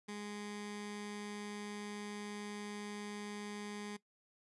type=tone with notch filter; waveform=15% pulse; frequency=206.9 Hz; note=G#3; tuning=6 cents flat; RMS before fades=-45 dBFS; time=0.08-3.97 s; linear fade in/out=10 ms; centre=600 Hz; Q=1.2; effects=noise-tail reverb RT60 0.1 s tail -18 dB re dry + resampled to 24000 Hz